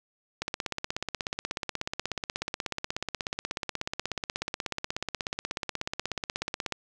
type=click train; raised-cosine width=0.2 ms; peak=-13 dBFS; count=105; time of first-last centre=0.42-6.723 s; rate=16.5 Hz; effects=none